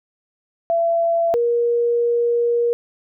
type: tone pair in turn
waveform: sine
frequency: 673 / 473.6 Hz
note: E5 / A#4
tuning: +36 / +27 cents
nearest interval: tritone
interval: 609 cents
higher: first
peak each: -15 dBFS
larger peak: neither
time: 0.7-1.34 / 1.34-2.73 s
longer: second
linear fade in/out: 0 ms
effects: none